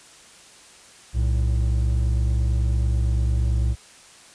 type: tone pair together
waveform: triangle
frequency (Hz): 63.13 / 112.1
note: B1 / A2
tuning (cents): +39 / +33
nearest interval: minor seventh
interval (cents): 994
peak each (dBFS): -17 / -23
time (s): 1.13-3.76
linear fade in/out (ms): 50
effects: white hiss -48 dBFS RMS until 4.34 s + resampled to 22050 Hz